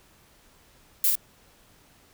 violet noise with echo, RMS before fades -21 dBFS, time 1.04-1.1 s, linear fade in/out 2 ms, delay 54 ms, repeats 1, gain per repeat -3 dB, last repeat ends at 1.154 s, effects pink hiss -58 dBFS RMS until 2.13 s

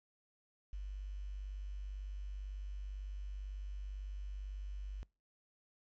sine tone with quantisation, 49 Hz, G1, in tune, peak -40 dBFS, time 0.73-5.03 s, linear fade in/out 0 ms, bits 11, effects noise-tail reverb RT60 0.3 s tail -25 dB re dry + resampled to 16000 Hz

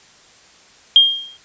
sine tone with exponential decay, 3217 Hz, G7, 44 cents sharp, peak -3 dBFS, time 0.96-1.37 s, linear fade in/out 1 ms, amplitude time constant 89 ms, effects white hiss -48 dBFS RMS until 1.44 s + resampled to 16000 Hz

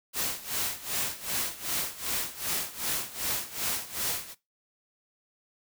white noise with tremolo, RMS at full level -29 dBFS, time 0.13-4.35 s, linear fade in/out 50 ms, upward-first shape sine, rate 2.6 Hz, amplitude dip 85%, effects noise-tail reverb RT60 0.2 s tail -18 dB re dry

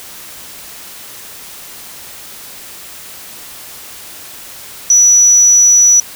sine tone, 5900 Hz, F#8, 6 cents flat, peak -4 dBFS, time 4.9-6 s, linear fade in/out 2 ms, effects white hiss -32 dBFS RMS until 6.15 s

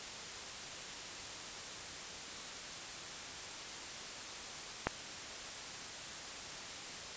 click, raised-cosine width 0.5 ms, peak -15 dBFS, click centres 4.87 s, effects white hiss -45 dBFS RMS until 7.16 s + resampled to 16000 Hz

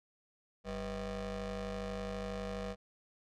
25% pulse ring-modulated tone, 146.83 Hz, D3, in tune, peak -31 dBFS, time 0.64-2.76 s, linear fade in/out 50 ms, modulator 341 Hz, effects low-pass 6000 Hz 12 dB/octave

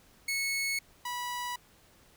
sawtooth tone pair in turn, 2200 / 978.3 Hz, C#7 / B5, -14 / -17 cents, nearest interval octave + major second, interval 1403 cents, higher first, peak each -26 / -30 dBFS, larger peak first, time 0.28-0.79 / 1.05-1.56 s, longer neither, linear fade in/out 5 ms, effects pink hiss -61 dBFS RMS until 2.16 s

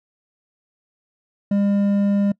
triangle tone with hard clipping, 201.2 Hz, G3, 45 cents sharp, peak -17 dBFS, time 1.51-2.32 s, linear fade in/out 5 ms, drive 9 dB, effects noise-tail reverb RT60 0.1 s tail -24 dB re dry

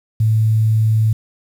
sine tone, 110 Hz, A2, in tune, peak -11 dBFS, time 0.2-1.13 s, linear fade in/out 5 ms, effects 7-bit

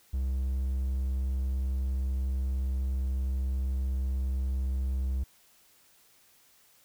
triangle tone, 65.5 Hz, C2, 2 cents sharp, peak -25 dBFS, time 0.13-5.24 s, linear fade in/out 10 ms, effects white hiss -62 dBFS RMS until 6.84 s

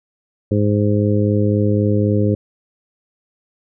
harmonic tone, 103.83 Hz, G#2, in tune, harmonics 1 / 2 / 3 / 4 / 5, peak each -16 / -19 / -21 / -22 / -23 dBFS, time 0.51-2.35 s, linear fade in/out 5 ms, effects none

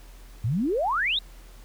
sine exponential sweep, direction up, 99.8 to 3951 Hz, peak -22 dBFS, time 0.44-1.19 s, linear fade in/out 5 ms, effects added 41 Hz sine -44 dBFS peak until 1.64 s + pink hiss -54 dBFS RMS until 1.64 s

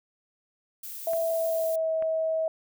violet noise, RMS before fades -39 dBFS, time 0.83-1.76 s, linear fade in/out 5 ms
sine tone with pitch glide, 659.3 to 642 Hz, E5 to E5, 0 to -46 cents, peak -24 dBFS, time 1.07-2.48 s, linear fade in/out 2 ms, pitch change -46 cents, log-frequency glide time 1.2-1.94 s
clicks, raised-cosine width 0.5 ms, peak -27 dBFS, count 2, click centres 1.134 / 2.024 s
effects none

